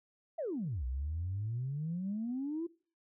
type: exponential two-way sweep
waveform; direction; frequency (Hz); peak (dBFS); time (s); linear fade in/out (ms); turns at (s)
sine; down then up; 698.5 to 60.5 to 346.1; -33; 0.38-2.67; 10; 0.85
effects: noise-tail reverb RT60 0.4 s tail -21 dB re dry + tanh soft clip ceiling -29 dBFS